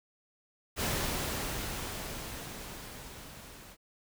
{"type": "noise with level ramp", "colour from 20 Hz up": "pink", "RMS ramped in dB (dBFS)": [-31, -51], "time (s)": [0.76, 3.77], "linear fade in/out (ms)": 50, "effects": []}